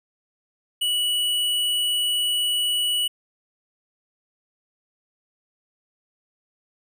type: tone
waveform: square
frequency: 2942 Hz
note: F#7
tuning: 11 cents flat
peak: -21 dBFS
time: 0.81-3.08 s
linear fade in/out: 10 ms
effects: none